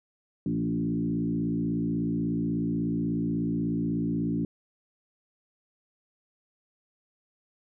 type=tone with frequency modulation; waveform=sine; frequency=228.3 Hz; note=A#3; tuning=36 cents flat; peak=-25 dBFS; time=0.46-4.45 s; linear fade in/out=2 ms; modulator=56.4 Hz; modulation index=1.6; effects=none